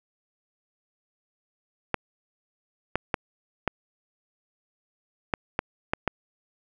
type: clicks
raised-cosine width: 0.5 ms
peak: -8 dBFS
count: 8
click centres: 1.943 / 2.956 / 3.142 / 3.677 / 5.338 / 5.591 / 5.935 / 6.077 s
effects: none